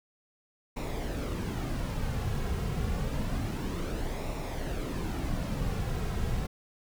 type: noise with flanger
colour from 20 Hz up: brown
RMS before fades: -32 dBFS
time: 0.76-6.47 s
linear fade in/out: 10 ms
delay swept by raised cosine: 0.63 to 3.43 ms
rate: 0.28 Hz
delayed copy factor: -0.5
effects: none